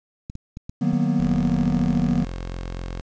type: clicks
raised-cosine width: 5 ms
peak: -21 dBFS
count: 5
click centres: 0.299 / 0.354 / 0.571 / 0.695 / 0.933 s
type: chord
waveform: triangle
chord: B major seventh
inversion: first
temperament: equal with one note detuned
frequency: 153.87 / 185 / 233.1 / 246.9 Hz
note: D#3 / F#3 / A#3 / B3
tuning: -19 / 0 / 0 / 0 cents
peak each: -22 dBFS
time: 0.81-2.25 s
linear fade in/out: 10 ms
type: tone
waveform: sawtooth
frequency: 44 Hz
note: F1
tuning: 14 cents sharp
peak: -25 dBFS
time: 1.19-3.01 s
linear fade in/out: 0 ms
effects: resampled to 16000 Hz + 8-bit

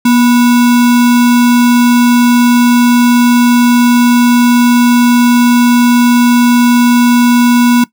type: tone with sample-and-hold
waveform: sine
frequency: 240.7 Hz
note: B3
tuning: 44 cents flat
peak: -4 dBFS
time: 0.05-7.84 s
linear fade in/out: 5 ms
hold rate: 1225 Hz
effects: noise-tail reverb RT60 0.1 s tail -18 dB re dry

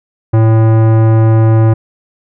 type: tone with tanh clipping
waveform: sine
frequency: 111.5 Hz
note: A2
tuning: 23 cents sharp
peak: -7 dBFS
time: 0.33-1.74 s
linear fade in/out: 10 ms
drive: 18 dB
effects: none

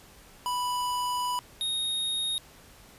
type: tone pair in turn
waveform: square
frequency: 987.8 / 3729 Hz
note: B5 / A#7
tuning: 0 / 0 cents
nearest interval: octave + major seventh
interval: 2300 cents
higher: second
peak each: -28 dBFS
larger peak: neither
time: 0.46-1.39 / 1.61-2.38 s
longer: first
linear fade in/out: 0 ms
effects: pink hiss -53 dBFS RMS until 2.98 s + resampled to 32000 Hz

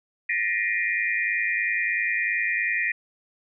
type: tone cluster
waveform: sine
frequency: 1788 / 1898 / 2076 / 2326 / 2429 Hz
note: A6 / A#6 / C7 / D7 / D#7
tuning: +27 / +31 / -14 / -17 / -42 cents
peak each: -32 / -25 / -32 / -34 / -28 dBFS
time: 0.29-2.92 s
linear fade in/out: 5 ms
effects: none

